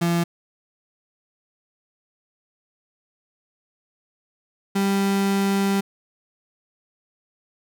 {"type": "tone pair in turn", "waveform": "35% pulse", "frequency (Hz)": [170.6, 197.02], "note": ["F3", "G3"], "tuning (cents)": [-40, 9], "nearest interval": "major second", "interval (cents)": 249, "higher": "second", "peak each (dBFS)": -17, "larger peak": "neither", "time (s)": [[0.01, 0.24], [4.75, 5.81]], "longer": "second", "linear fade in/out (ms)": 10, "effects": []}